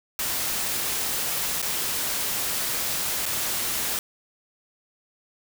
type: noise with dropouts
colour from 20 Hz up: white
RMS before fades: -27 dBFS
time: 0.19-3.99 s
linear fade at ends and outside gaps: 1 ms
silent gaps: 1.618-1.626 / 3.256-3.262 s
effects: none